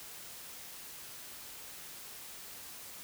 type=silence; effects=white hiss -48 dBFS RMS until 3.03 s

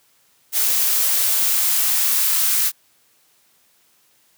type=noise with high-pass filter sweep; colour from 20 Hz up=blue; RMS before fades=-18 dBFS; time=0.52-2.72 s; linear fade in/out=50 ms; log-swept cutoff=320 to 1300 Hz; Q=1.2; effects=white hiss -59 dBFS RMS until 4.37 s + high-pass 80 Hz 12 dB/octave

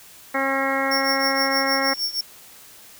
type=harmonic tone; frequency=270.6 Hz; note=C#4; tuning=42 cents flat; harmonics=1 / 2 / 3 / 4 / 5 / 6 / 7 / 8; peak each=-28 / -26 / -28 / -29 / -29 / -31 / -27 / -29 dBFS; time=0.34-1.94 s; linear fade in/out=10 ms
type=tone with tremolo; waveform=45% pulse; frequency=5470 Hz; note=F8; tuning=37 cents flat; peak=-20 dBFS; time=0.91-2.21 s; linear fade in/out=5 ms; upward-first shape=triangle; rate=6.4 Hz; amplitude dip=90%
effects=white hiss -46 dBFS RMS until 2.99 s

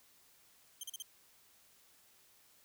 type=tone bursts; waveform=15% pulse; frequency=3149 Hz; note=G7; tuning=7 cents sharp; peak=-34 dBFS; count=4; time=0.81-1.023 s; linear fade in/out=2 ms; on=24 ms; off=39 ms; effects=white hiss -66 dBFS RMS until 2.64 s

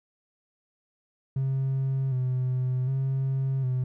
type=tone with vibrato; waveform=triangle; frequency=130.81 Hz; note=C3; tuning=in tune; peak=-21 dBFS; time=1.36-3.84 s; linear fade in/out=5 ms; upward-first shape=square; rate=0.66 Hz; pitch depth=42 cents each way; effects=tanh soft clip ceiling -19 dBFS

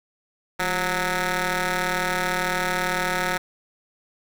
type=ring-modulated tone; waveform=10% pulse; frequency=186.5 Hz; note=F#3; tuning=14 cents sharp; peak=-11 dBFS; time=0.59-3.38 s; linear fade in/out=10 ms; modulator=1100 Hz; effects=none

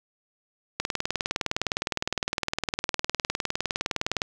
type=click train; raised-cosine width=0.2 ms; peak=-8 dBFS; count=68; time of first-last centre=0.8-4.218 s; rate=19.6 Hz; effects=none

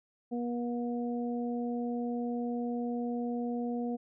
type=harmonic tone; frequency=240 Hz; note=B3; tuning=49 cents flat; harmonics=1 / 2 / 3; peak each=-32 / -38 / -42 dBFS; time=0.31-3.97 s; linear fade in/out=20 ms; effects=none

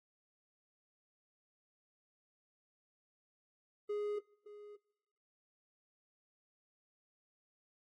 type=tone with echo; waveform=triangle; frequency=415.3 Hz; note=G#4; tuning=in tune; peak=-33 dBFS; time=3.89-4.19 s; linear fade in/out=10 ms; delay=570 ms; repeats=1; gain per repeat=-15 dB; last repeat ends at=4.76 s; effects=noise-tail reverb RT60 0.9 s tail -24 dB re dry + AAC 32 kbps

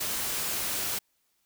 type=noise; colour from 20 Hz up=white; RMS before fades=-31 dBFS; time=0-0.99 s; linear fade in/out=10 ms; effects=white hiss -73 dBFS RMS until 1.45 s

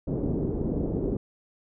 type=low-pass noise; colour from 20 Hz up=white; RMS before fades=-28 dBFS; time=0.07-1.17 s; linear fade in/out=5 ms; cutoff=410 Hz; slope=24 dB/octave; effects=none

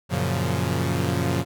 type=chord; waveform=sawtooth; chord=Gb major seventh; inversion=none; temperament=equal; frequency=92.5 / 116.54 / 138.59 / 174.61 Hz; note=Gb2 / Bb2 / Db3 / F3; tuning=0 / 0 / 0 / 0 cents; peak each=-23 / -24 / -23 / -24 dBFS; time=0.09-1.45 s; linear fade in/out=50 ms; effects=none

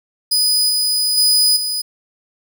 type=tone with level steps; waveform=sawtooth; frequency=4977 Hz; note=D#8; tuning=in tune; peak=-10 / -12 / -8 / -16 dBFS; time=0.31-1.82 s; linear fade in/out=10 ms; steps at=0.69 / 1.17 / 1.56 s; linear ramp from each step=10 ms; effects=none

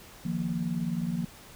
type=chord; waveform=sine; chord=Eb suspended second; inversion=none; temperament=equal; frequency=155.56 / 174.61 / 233.1 Hz; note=Eb3 / F3 / Bb3; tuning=0 / 0 / 0 cents; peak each=-35 / -30 / -33 dBFS; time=0.25-1.25 s; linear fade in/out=5 ms; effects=pink hiss -50 dBFS RMS until 1.55 s

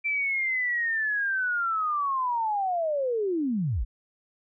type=linear sweep; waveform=sine; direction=down; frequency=2349 to 35.75 Hz; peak=-24 dBFS; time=0.04-3.85 s; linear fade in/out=20 ms; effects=none

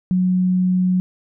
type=tone; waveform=sine; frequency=183.2 Hz; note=F#3; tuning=17 cents flat; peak=-14 dBFS; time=0.11-1 s; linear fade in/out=0 ms; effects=none

